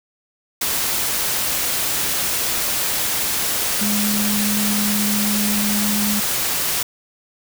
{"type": "tone in noise", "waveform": "sine", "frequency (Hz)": 207.7, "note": "G#3", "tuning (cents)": 0, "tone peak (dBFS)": -20, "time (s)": [3.81, 6.2], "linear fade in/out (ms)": 5, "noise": "white", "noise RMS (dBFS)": -21, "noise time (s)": [0.61, 6.83], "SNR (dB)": -2, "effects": []}